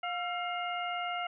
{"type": "harmonic tone with a mistuned harmonic", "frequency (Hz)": 709, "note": "F5", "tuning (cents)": 26, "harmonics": [1, 2, 3, 4], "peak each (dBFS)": [-35, -38, -40, -41], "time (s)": [0.03, 1.27], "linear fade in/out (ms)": 5, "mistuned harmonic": 2, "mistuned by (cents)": -67, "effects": []}